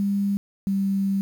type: tone pair in turn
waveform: sine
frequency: 199.9 / 195.79 Hz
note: G3 / G3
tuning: +34 / -2 cents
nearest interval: unison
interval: 36 cents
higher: first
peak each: -20 dBFS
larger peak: neither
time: 0-0.37 / 0.67-1.21 s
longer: second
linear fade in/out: 0 ms
effects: 8-bit